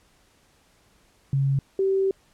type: tone pair in turn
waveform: sine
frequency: 137.1 / 386.2 Hz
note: C#3 / G4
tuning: -19 / -26 cents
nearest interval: octave + tritone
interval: 1793 cents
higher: second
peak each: -19 dBFS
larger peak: neither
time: 1.33-1.59 / 1.79-2.11 s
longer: second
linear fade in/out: 2 ms
effects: pink hiss -61 dBFS RMS until 2.33 s + low-pass 11000 Hz 12 dB/octave